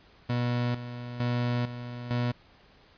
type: tone with tremolo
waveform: 30% pulse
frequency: 121.5 Hz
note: B2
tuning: 28 cents flat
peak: -23 dBFS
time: 0.29-2.32 s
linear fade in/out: 10 ms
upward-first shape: square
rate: 1.1 Hz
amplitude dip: 70%
effects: pink hiss -58 dBFS RMS until 2.97 s + resampled to 11025 Hz